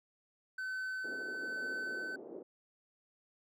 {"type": "tone with tremolo", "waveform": "triangle", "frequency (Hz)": 1522, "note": "F#6", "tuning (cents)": 48, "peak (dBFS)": -34, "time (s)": [0.58, 2.16], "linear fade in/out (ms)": 5, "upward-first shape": "sine", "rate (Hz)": 1.1, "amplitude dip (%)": 25}
{"type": "band-pass noise", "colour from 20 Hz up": "white", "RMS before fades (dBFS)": -48, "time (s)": [1.04, 2.43], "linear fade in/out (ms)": 5, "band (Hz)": [280, 470], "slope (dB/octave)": 24}
{"effects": ["MP3 96 kbps"]}